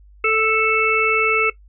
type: harmonic tone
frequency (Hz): 440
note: A4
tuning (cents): 0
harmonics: 1 / 3 / 5 / 6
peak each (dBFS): -20 / -20 / -20 / -20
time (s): 0.24-1.5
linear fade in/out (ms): 5
effects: noise-tail reverb RT60 0.1 s tail -18 dB re dry + added 50 Hz sine -44 dBFS peak until 1.68 s